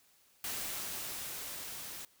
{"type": "noise with level ramp", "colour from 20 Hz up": "white", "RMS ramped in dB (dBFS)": [-38, -45], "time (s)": [0.44, 2.05], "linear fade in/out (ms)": 2, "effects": ["white hiss -67 dBFS RMS until 2.2 s"]}